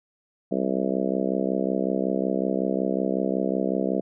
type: harmonic tone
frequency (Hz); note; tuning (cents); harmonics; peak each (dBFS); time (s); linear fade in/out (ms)
65.41; C2; 0; 3 / 4 / 5 / 6 / 7 / 8 / 9 / 10; -28 / -29 / -30 / -31 / -31 / -32 / -33 / -33; 0.51-4.01; 10
effects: none